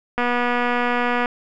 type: click train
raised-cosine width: 0.5 ms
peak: -7 dBFS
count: 263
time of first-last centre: 0.18-1.258 s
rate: 243 Hz
effects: none